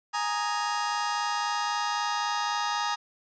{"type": "chord", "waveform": "sawtooth", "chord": "Ab suspended second", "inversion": "none", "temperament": "just", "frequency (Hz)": [830.6, 934.4, 1245.9], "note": ["Ab5", "Bb5", "Eb6"], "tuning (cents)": [0, 4, 2], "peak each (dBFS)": -27, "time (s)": [0.13, 2.96], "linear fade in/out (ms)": 20, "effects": ["resampled to 16000 Hz"]}